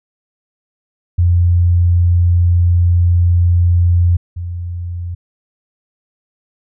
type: tone pair in turn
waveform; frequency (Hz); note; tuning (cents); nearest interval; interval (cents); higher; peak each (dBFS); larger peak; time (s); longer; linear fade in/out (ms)
sine; 87.31 / 87.31; F2 / F2; 0 / 0; unison; 0; neither; -8 / -20; first; 1.18-4.17 / 4.36-5.15; first; 10
effects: none